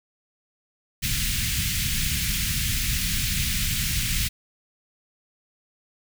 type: band-stop noise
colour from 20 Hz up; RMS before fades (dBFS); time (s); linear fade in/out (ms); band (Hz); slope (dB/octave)
pink; -25; 1.02-4.29; 20; 180 to 2000; 24
effects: none